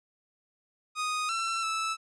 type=tone with pitch steps; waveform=sawtooth; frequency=1243 / 1344 / 1314 Hz; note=D#6 / E6 / E6; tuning=-2 / +33 / -6 cents; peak=-25 dBFS; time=0.95-1.97 s; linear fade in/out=50 ms; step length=340 ms; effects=resampled to 22050 Hz